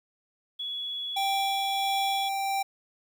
sine tone, 3379 Hz, G#7, 29 cents sharp, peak -31 dBFS, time 0.59-2.29 s, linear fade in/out 10 ms
square tone with tremolo, 784 Hz, G5, in tune, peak -26 dBFS, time 1.16-2.63 s, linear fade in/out 10 ms, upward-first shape sine, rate 1.5 Hz, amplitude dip 25%
effects 10-bit

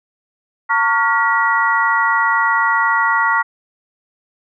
sine tone cluster, 907 / 1124 / 1413 / 1926 Hz, A#5 / C#6 / F6 / B6, -48 / +24 / +20 / -44 cents, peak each -18 dBFS, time 0.69-3.43 s, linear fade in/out 20 ms, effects none

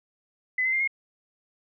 sine tone with pitch steps, 2016 / 2060 / 2104 / 2149 Hz, B6 / C7 / C7 / C7, +35 / -28 / +9 / +46 cents, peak -22 dBFS, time 0.58-0.876 s, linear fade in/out 5 ms, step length 74 ms, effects none

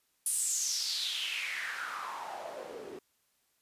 white noise with band-pass filter sweep, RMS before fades -36 dBFS, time 0.26-2.99 s, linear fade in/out 2 ms, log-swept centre 10000 to 340 Hz, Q 5.3, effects white hiss -74 dBFS RMS until 3.61 s + resampled to 32000 Hz

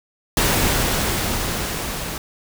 pink noise with level ramp, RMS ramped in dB -17 to -28 dBFS, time 0.37-2.18 s, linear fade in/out 2 ms, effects none

